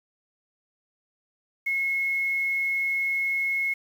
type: tone with quantisation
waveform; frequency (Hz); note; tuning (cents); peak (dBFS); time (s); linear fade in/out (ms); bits
sine; 2174; C#7; -34; -23; 1.66-3.74; 10; 8
effects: none